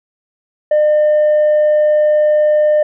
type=tone with tanh clipping; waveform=sine; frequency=604 Hz; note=D5; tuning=48 cents sharp; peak=-9 dBFS; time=0.71-2.83 s; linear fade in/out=5 ms; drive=1 dB; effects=none